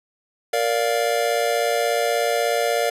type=chord; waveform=square; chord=Bb major; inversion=none; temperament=just; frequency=466.2 / 582.7 / 699.2 Hz; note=Bb4 / D5 / F5; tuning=0 / -14 / +2 cents; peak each=-24 dBFS; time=0.53-2.9 s; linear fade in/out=5 ms; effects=resampled to 32000 Hz